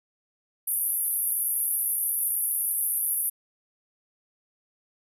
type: band-pass noise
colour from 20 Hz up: white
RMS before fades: -27 dBFS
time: 0.67-3.3 s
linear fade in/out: 10 ms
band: 9900 to 13000 Hz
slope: 96 dB/octave
effects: none